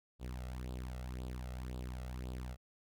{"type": "tone with flanger", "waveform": "sawtooth", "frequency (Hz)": 62.7, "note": "B1", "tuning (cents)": 27, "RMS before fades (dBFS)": -43, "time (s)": [0.19, 2.57], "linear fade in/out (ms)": 50, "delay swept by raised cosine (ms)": [0.24, 1.54], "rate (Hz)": 1.9, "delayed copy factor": 0.7, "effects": []}